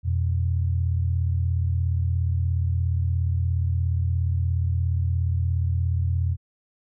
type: tone pair together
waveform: sine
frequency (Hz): 86.46 / 123.47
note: F2 / B2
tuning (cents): -17 / 0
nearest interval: tritone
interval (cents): 617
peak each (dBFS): -21 / -27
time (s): 0.03-6.37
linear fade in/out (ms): 50
effects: none